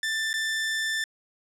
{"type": "tone with dropouts", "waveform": "sawtooth", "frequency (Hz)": 1773, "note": "A6", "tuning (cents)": 13, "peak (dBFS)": -22, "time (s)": [0.03, 1.04], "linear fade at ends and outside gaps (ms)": 2, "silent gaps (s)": [0.331, 0.339], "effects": ["low-pass 9000 Hz 12 dB/octave"]}